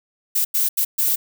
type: noise bursts at uneven times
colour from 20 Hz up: violet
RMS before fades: -19 dBFS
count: 4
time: 0.35-0.45 / 0.54-0.69 / 0.77-0.85 / 0.98-1.16 s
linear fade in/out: 10 ms
effects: none